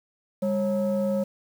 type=tone pair together; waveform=sine; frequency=201.6 / 545 Hz; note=G3 / C#5; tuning=+49 / -29 cents; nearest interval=octave + perfect fourth; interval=1722 cents; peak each=-23 / -23 dBFS; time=0.42-1.24 s; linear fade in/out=10 ms; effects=tanh soft clip ceiling -19 dBFS + 8-bit